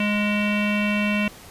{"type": "tone with low-pass filter", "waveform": "square", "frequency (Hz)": 207.7, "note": "G#3", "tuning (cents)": 0, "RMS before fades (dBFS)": -22, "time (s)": [0, 1.28], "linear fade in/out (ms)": 2, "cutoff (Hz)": 2600, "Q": 7.9, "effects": ["pink hiss -44 dBFS RMS until 1.5 s", "resampled to 32000 Hz"]}